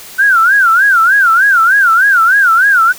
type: tone with vibrato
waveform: sine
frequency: 1480 Hz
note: F#6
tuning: in tune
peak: -5 dBFS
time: 0.18-2.93 s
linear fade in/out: 20 ms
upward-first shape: sine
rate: 3.3 Hz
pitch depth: 200 cents each way
effects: white hiss -32 dBFS RMS until 2.98 s